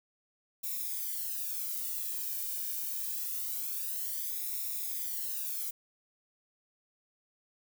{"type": "noise with flanger", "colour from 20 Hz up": "violet", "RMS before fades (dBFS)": -36, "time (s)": [0.63, 5.71], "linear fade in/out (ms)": 10, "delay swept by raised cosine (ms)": [0.65, 1.51], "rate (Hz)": 0.25, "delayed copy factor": -0.95, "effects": []}